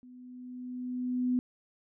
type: tone with level ramp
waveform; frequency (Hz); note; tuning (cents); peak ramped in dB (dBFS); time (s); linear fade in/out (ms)
sine; 250; B3; +21; -49 to -24; 0.03-1.39; 0
effects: none